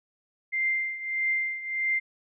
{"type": "tone with tremolo", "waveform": "sine", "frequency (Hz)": 2093, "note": "C7", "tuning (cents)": 0, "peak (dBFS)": -22, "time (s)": [0.52, 2], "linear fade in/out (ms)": 20, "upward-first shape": "triangle", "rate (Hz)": 1.6, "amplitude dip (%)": 80, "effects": []}